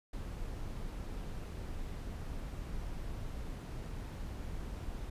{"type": "noise", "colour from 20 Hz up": "brown", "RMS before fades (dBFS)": -41, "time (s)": [0.13, 5.1], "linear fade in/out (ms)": 5, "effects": ["resampled to 32000 Hz"]}